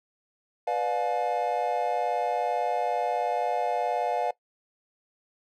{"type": "chord", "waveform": "triangle", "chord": "B diminished seventh", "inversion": "none", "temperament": "just", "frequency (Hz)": [493.9, 592.7, 711.2, 853.4], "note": ["B4", "D5", "F5", "Ab5"], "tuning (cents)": [0, 16, 31, 47], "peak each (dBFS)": [-30, -30, -26, -30], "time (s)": [0.67, 4.31], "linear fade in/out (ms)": 5, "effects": ["noise-tail reverb RT60 0.1 s tail -20 dB re dry"]}